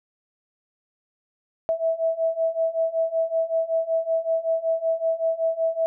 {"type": "beating tone pair", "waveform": "sine", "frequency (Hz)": [651, 656.3], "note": ["E5", "E5"], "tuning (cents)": [-22, -8], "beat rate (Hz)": 5.3, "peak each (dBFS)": [-25, -23], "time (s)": [1.69, 5.86], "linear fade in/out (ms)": 0, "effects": []}